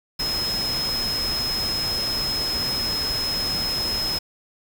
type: tone in noise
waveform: sine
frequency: 5140 Hz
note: E8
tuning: 45 cents flat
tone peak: -23 dBFS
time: 0.19-4.19 s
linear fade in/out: 10 ms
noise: pink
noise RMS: -31 dBFS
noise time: 0.19-4.19 s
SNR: +5 dB
effects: none